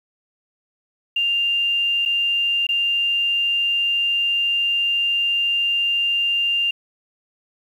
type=tone with dropouts; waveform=sine; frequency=2794 Hz; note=F7; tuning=in tune; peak=-17 dBFS; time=1.16-6.71 s; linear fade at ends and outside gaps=5 ms; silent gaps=2.053-2.058 / 2.669-2.689 s; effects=8-bit